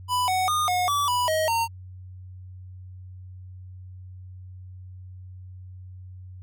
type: tone with pitch steps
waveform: square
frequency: 993 / 744 / 1224 / 724 / 1152 / 984 / 631 / 918 Hz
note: B5 / F#5 / D#6 / F#5 / D6 / B5 / D#5 / A#5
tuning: +9 / +9 / -29 / -38 / -34 / -7 / +24 / -27 cents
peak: -22 dBFS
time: 0.08-1.68 s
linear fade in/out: 50 ms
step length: 200 ms
effects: added 92 Hz sine -39 dBFS peak until 6.42 s